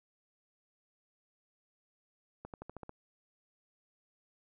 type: accelerating click train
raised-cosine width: 1 ms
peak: -30 dBFS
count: 7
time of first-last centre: 2.45-2.894 s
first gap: 88 ms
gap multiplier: 0.93
effects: none